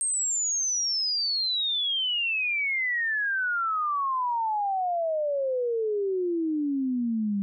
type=exponential sweep; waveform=sine; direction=down; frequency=8600 to 196 Hz; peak=-24 dBFS; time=0.01-7.42 s; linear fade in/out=0 ms; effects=none